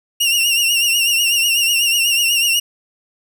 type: tone with vibrato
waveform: sawtooth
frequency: 2794 Hz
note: F7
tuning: in tune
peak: -10 dBFS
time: 0.2-2.6 s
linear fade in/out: 10 ms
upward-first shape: triangle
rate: 8.1 Hz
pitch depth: 78 cents each way
effects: none